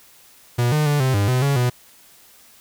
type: tone with pitch steps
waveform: 45% pulse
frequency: 120.8 / 151.6 / 146.4 / 130.8 / 101 / 127 / 140.4 / 123.5 Hz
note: B2 / D#3 / D3 / C3 / G#2 / B2 / C#3 / B2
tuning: -38 / -45 / -5 / 0 / -48 / +49 / +22 / 0 cents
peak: -16 dBFS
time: 0.58-1.7 s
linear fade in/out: 10 ms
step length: 140 ms
effects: white hiss -50 dBFS RMS until 2.6 s